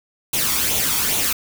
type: noise with flanger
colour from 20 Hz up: white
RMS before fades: -20 dBFS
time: 0.33-1.33 s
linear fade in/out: 5 ms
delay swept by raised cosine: 0.29 to 0.9 ms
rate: 2.4 Hz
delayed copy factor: +0.55
effects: none